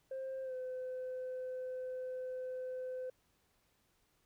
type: tone with pitch glide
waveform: sine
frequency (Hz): 528 to 510.6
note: C5 to C5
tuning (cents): +16 to -42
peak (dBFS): -37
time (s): 0.11-3.1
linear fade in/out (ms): 5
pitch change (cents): -58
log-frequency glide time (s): 0.43-0.54
effects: tanh soft clip ceiling -37 dBFS + pink hiss -75 dBFS RMS until 4.25 s